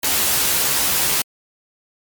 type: noise with comb filter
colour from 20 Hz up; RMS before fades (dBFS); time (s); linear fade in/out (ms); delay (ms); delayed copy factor
white; -18; 0.03-1.22; 5; 14; +0.8
effects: MP3 96 kbps